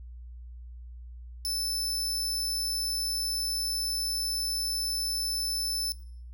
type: tone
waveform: sawtooth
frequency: 5274 Hz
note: E8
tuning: in tune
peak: -26 dBFS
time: 1.45-5.92 s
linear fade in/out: 0 ms
effects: noise-tail reverb RT60 0.6 s tail -19 dB re dry + added 60 Hz sine -41 dBFS peak until 6.33 s